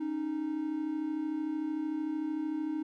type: tone pair together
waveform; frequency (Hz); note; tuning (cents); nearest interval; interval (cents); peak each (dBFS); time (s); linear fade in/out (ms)
triangle; 276.7 / 310; C#4 / D#4; -3 / -6; major second; 197; -36 / -30; 0-2.83; 10
effects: none